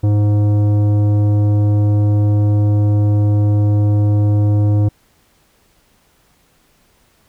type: tone with tanh clipping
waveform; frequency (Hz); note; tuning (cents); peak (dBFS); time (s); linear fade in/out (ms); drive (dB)
sine; 103.83; G#2; 0; -12; 0.03-4.89; 10; 12
effects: pink hiss -56 dBFS RMS until 7.28 s